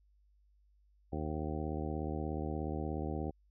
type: harmonic tone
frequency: 76.8 Hz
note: D#2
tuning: 22 cents flat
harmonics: 1 / 2 / 3 / 4 / 5 / 6 / 7 / 9 / 10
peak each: -39 / -42 / -43 / -42 / -44 / -47 / -47 / -50 / -47 dBFS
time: 1.12-3.31 s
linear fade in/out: 10 ms
effects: added 50 Hz sine -65 dBFS peak until 3.5 s